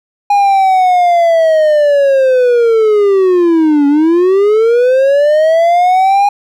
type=linear two-way sweep; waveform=triangle; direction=down then up; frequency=819 to 280.8 to 819 Hz; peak=-4 dBFS; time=0.3-6.29 s; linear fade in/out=5 ms; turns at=3.87 s; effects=none